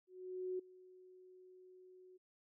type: tone with ADSR envelope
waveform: sine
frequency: 368.6 Hz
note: F#4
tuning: 7 cents flat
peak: -37 dBFS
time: 0.07-2.18 s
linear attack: 520 ms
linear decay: 8 ms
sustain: -21 dB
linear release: 19 ms
effects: none